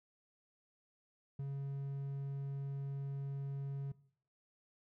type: tone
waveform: triangle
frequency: 138.59 Hz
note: C#3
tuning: in tune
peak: -36 dBFS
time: 1.39-3.92 s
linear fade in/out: 5 ms
effects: noise-tail reverb RT60 0.6 s tail -19 dB re dry